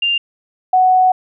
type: tone pair in turn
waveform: sine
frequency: 2794 / 742.1 Hz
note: F7 / F#5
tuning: 0 / +5 cents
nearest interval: octave + major seventh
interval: 2295 cents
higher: first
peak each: -13 / -8 dBFS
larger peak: second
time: 0.02-0.18 / 0.73-1.12 s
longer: second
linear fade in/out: 5 ms
effects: none